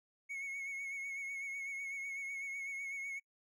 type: tone with vibrato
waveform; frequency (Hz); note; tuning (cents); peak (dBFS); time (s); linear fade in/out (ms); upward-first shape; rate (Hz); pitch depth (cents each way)
triangle; 2200; C#7; -14; -38; 0.29-3.2; 20; sine; 8; 34
effects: noise-tail reverb RT60 0.1 s tail -26 dB re dry